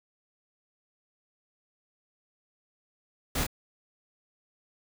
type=noise with echo; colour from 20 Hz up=pink; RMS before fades=-30 dBFS; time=3.35-3.44 s; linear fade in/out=5 ms; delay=27 ms; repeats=1; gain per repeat=-2 dB; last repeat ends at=3.467 s; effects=none